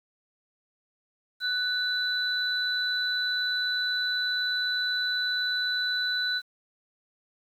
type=tone pair together; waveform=sine; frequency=1493 / 3986 Hz; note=F#6 / B7; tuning=+15 / +15 cents; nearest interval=octave + perfect fourth; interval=1700 cents; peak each=-28 dBFS; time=1.4-6.42 s; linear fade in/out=50 ms; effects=9-bit